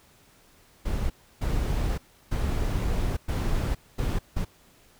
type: noise bursts at uneven times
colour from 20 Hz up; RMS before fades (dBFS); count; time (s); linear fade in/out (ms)
brown; -26; 6; 0.85-1.1 / 1.41-1.98 / 2.31-3.17 / 3.28-3.75 / 3.98-4.19 / 4.36-4.45; 10
effects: pink hiss -58 dBFS RMS until 4.99 s